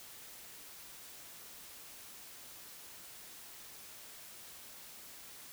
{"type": "silence", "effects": ["white hiss -52 dBFS RMS until 5.52 s"]}